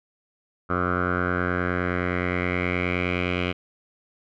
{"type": "tone with low-pass filter sweep", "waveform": "10% pulse", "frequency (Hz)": 89.6, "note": "F2", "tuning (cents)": 45, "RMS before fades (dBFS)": -25, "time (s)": [0.69, 3.53], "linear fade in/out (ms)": 20, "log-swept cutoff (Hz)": [1300, 2700], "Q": 5.2, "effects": []}